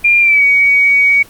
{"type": "tone with pitch glide", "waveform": "sine", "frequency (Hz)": [2400, 2252], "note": ["D7", "C#7"], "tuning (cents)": [37, 27], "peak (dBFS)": -6, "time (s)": [0.04, 1.23], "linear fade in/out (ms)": 10, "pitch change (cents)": -110, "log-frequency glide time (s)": [0.2, 0.43], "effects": ["pink hiss -39 dBFS RMS until 1.29 s", "Opus 32 kbps"]}